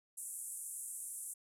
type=band-pass noise; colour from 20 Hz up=white; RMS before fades=-45 dBFS; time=0.17-1.34 s; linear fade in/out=10 ms; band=8000 to 11000 Hz; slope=48 dB/octave; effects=none